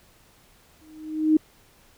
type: tone with exponential growth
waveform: sine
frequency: 311.1 Hz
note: D#4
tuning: in tune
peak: -12 dBFS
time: 0.81-1.37 s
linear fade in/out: 5 ms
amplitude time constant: 120 ms
effects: pink hiss -57 dBFS RMS until 1.97 s